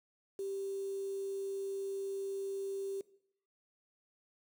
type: tone with quantisation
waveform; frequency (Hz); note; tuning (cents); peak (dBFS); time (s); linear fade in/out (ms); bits
sine; 392; G4; 0; -36; 0.39-3.01; 2; 9
effects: noise-tail reverb RT60 0.7 s tail -19 dB re dry